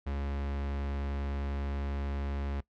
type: tone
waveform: 45% pulse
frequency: 70.2 Hz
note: C#2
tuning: 22 cents sharp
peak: -32 dBFS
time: 0.06-2.61 s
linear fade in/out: 10 ms
effects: noise-tail reverb RT60 0.1 s tail -20 dB re dry + low-pass 3000 Hz 12 dB/octave